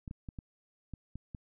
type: clicks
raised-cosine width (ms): 5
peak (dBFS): -29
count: 7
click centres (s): 0.078 / 0.111 / 0.288 / 0.388 / 0.937 / 1.156 / 1.348
effects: none